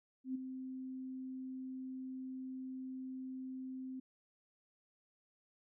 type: tone with ADSR envelope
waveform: sine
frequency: 260 Hz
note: C4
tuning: 11 cents flat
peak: -34 dBFS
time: 0.24-4 s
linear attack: 110 ms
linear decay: 11 ms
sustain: -8 dB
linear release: 7 ms
effects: none